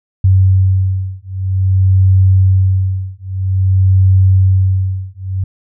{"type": "beating tone pair", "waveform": "sine", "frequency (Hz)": [94.4, 94.91], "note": ["F#2", "F#2"], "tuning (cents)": [35, 45], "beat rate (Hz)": 0.51, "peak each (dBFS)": -11, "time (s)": [0.24, 5.44], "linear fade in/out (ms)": 5, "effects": []}